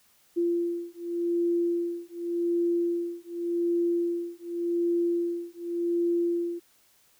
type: beating tone pair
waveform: sine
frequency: 343.3 / 344.17 Hz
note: F4 / F4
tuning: -30 / -25 cents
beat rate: 0.87 Hz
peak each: -28 dBFS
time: 0.36-6.6 s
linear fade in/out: 20 ms
effects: white hiss -63 dBFS RMS until 7.19 s